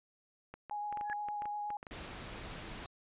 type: clicks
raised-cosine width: 0.5 ms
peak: -31 dBFS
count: 12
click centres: 0.54 / 0.697 / 0.926 / 0.973 / 1.011 / 1.099 / 1.286 / 1.421 / 1.456 / 1.704 / 1.829 / 1.868 s
type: tone with vibrato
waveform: sine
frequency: 830.6 Hz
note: G#5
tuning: in tune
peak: -36 dBFS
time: 0.71-1.77 s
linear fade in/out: 2 ms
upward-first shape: sine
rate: 8.5 Hz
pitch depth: 12 cents each way
type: tone with exponential growth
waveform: sine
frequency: 1685 Hz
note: G#6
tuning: 25 cents sharp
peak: -32 dBFS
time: 1.03-1.13 s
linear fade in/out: 1 ms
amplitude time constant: 20 ms
type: noise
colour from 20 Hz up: pink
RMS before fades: -45 dBFS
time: 1.91-2.86 s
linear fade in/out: 0 ms
effects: resampled to 8000 Hz